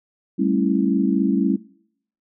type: chord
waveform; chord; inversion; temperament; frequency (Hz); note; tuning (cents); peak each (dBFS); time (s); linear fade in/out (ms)
sine; A dominant seventh; third; equal with one note detuned; 196 / 220 / 273.5 / 329.6; G3 / A3 / C#4 / E4; 0 / 0 / -23 / 0; -21 / -24 / -21 / -24; 0.38-1.57; 20
effects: noise-tail reverb RT60 0.7 s tail -23 dB re dry